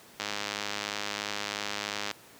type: click train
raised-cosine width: 0.2 ms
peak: -14 dBFS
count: 198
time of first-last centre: 0.2-2.113 s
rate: 103 Hz
effects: pink hiss -53 dBFS RMS until 2.39 s + high-pass 150 Hz 12 dB/octave